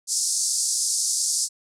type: band-pass noise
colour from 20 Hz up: white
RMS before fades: -24 dBFS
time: 0.07-1.49 s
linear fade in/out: 50 ms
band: 4800 to 9500 Hz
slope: 48 dB/octave
effects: none

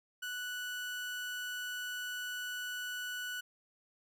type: tone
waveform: 30% pulse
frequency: 1480 Hz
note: F#6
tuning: in tune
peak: -35 dBFS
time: 0.22-3.41 s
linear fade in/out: 10 ms
effects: none

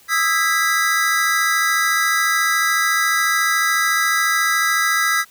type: chord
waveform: square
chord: E major seventh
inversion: third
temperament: equal with one note detuned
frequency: 1244.5 / 1318.5 / 1636.5 / 1975.5 Hz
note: D#6 / E6 / G#6 / B6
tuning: 0 / 0 / -26 / 0 cents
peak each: -26 / -22 / -22 / -20 dBFS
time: 0.08-5.25 s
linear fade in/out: 50 ms
effects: white hiss -50 dBFS RMS until 5.3 s

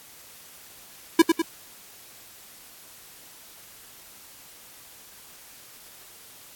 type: tone with echo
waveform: square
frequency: 329.6 Hz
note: E4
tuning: in tune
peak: -11 dBFS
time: 1.19-1.22 s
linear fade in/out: 5 ms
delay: 100 ms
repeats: 2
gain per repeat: -5 dB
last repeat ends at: 1.42 s
effects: white hiss -48 dBFS RMS until 6.55 s + AAC 64 kbps

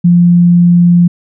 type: tone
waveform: sine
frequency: 174.2 Hz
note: F3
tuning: 4 cents flat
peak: -3 dBFS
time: 0.04-1.08 s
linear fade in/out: 10 ms
effects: none

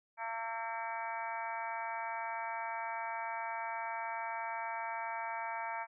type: harmonic tone with a mistuned harmonic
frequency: 227.8 Hz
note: A#3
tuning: 40 cents flat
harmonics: 3 / 4 / 5 / 6 / 7 / 8 / 9 / 10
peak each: -44 / -39 / -51 / -47 / -47 / -50 / -53 / -46 dBFS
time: 0.17-5.87 s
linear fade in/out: 50 ms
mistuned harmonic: 6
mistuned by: -34 cents
effects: none

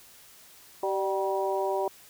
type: harmonic tone with a mistuned harmonic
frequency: 192.7 Hz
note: G3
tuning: 29 cents flat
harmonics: 2 / 3 / 4 / 5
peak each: -29 / -31 / -32 / -33 dBFS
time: 0.83-1.88 s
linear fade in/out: 2 ms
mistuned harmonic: 3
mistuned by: +44 cents
effects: white hiss -53 dBFS RMS until 2.09 s

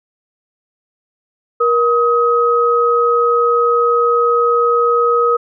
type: tone pair together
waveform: sine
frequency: 474.1 / 1265.7 Hz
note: A#4 / D#6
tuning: +29 / +29 cents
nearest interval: octave + perfect fourth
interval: 1700 cents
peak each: -13 dBFS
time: 1.6-5.37 s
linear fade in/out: 10 ms
effects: none

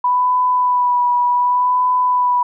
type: tone with vibrato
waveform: sine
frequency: 987.8 Hz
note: B5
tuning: in tune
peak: -12 dBFS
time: 0.04-2.43 s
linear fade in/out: 5 ms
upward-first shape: sine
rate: 0.67 Hz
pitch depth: 22 cents each way
effects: none

